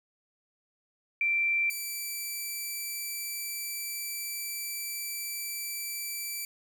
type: tone pair in turn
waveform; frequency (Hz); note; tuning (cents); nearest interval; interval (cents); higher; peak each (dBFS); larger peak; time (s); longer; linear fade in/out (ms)
sine / 5% pulse; 2349 / 2329; D7 / D7; 0 / -15; unison; 15; first; -24; neither; 1.21-1.7 / 1.7-6.45; second; 2
effects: 10-bit